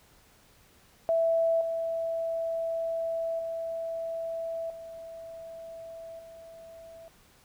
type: tone with level steps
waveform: sine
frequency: 660 Hz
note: E5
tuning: 2 cents sharp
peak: -22 / -28 / -31 / -40 / -45 dBFS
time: 1.09-7.08 s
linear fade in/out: 0 ms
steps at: 1.61 / 3.39 / 4.7 / 6.19 s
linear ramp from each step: 2 ms
effects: pink hiss -60 dBFS RMS until 7.44 s